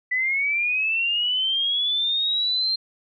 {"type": "linear sweep", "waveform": "sine", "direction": "up", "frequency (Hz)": [1975.5, 4186], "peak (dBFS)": -20, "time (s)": [0.11, 2.76], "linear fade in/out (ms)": 10, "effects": []}